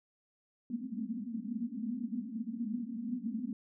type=band-pass noise; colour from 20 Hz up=white; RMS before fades=-38 dBFS; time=0.7-3.53 s; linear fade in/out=2 ms; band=210 to 250 Hz; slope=96 dB/octave; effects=none